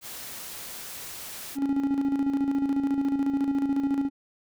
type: noise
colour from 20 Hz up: white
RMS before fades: -39 dBFS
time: 0.01-1.58 s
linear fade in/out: 50 ms
type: tone with tremolo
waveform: triangle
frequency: 277.2 Hz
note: C#4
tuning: in tune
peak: -19 dBFS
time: 1.55-4.1 s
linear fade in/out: 50 ms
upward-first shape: square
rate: 14 Hz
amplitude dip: 50%
effects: none